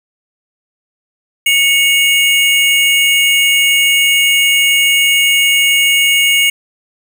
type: tone pair together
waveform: square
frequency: 2216 / 2843 Hz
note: C#7 / F7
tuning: -1 / +30 cents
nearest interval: major third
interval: 431 cents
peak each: -12 dBFS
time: 1.46-6.5 s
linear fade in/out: 5 ms
effects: none